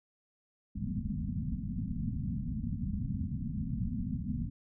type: low-pass noise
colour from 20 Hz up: white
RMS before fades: -35 dBFS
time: 0.75-4.5 s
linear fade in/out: 10 ms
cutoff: 250 Hz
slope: 96 dB/octave
effects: none